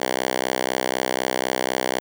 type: tone with high-pass filter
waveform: 5% pulse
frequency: 64 Hz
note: C2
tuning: 38 cents flat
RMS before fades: -24 dBFS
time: 0-2 s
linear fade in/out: 5 ms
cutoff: 390 Hz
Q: 0.68
effects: none